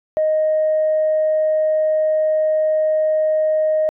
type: tone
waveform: sine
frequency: 622.3 Hz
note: D#5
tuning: in tune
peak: -13 dBFS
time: 0.17-3.89 s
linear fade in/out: 0 ms
effects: tanh soft clip ceiling -10 dBFS